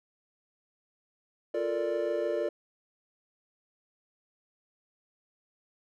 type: chord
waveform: triangle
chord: Bb major seventh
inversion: second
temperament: equal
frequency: 349.2 / 440 / 466.2 / 587.3 Hz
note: F4 / A4 / Bb4 / D5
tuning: 0 / 0 / 0 / 0 cents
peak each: -32 / -33 / -33 / -29 dBFS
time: 1.54-2.49 s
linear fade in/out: 5 ms
effects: none